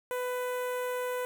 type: tone with notch filter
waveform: sawtooth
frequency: 498.4 Hz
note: B4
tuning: 16 cents sharp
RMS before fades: -33 dBFS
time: 0.11-1.25 s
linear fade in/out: 0 ms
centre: 4800 Hz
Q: 0.58
effects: 9-bit